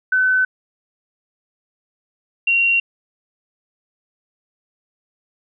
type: tone pair in turn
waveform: sine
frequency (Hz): 1514 / 2751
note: F#6 / F7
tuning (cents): +39 / -27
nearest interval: minor seventh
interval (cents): 1034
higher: second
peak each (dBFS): -13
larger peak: neither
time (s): 0.12-0.45 / 2.47-2.8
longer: neither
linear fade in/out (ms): 5
effects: none